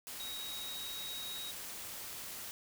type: tone in noise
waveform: sine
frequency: 3800 Hz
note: A#7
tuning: 33 cents sharp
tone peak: -42 dBFS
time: 0.2-1.51 s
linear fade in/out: 0 ms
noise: white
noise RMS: -45 dBFS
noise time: 0.07-2.51 s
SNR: 0 dB
effects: none